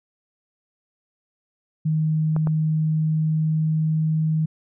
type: tone with pitch glide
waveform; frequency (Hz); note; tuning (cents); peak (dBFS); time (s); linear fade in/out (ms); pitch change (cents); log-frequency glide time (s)
sine; 156.4 to 157.4; D#3 to D#3; +9 to +20; -18; 1.85-4.46; 10; +11; 2.64-4.15
type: clicks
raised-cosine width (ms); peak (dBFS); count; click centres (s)
1; -17; 2; 2.364 / 2.472
effects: none